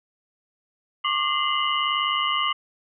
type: tone cluster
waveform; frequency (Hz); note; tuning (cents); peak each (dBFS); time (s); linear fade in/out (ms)
sine; 1092 / 1191 / 2066 / 2874 / 3016; C#6 / D6 / C7 / F7 / F#7; -26 / +24 / -22 / +49 / +32; -28 / -25 / -29 / -27 / -30; 1.04-2.53; 10
effects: none